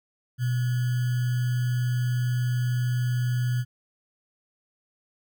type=tone with sample-and-hold; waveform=sine; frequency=123.47 Hz; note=B2; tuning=in tune; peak=-22 dBFS; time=0.38-3.65 s; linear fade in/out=50 ms; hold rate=1575 Hz; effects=none